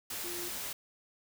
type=tone in noise; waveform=sine; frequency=349.2 Hz; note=F4; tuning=in tune; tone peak=-42 dBFS; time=0.24-0.49 s; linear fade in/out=5 ms; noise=white; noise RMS=-39 dBFS; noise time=0.1-0.73 s; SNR=-6 dB; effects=none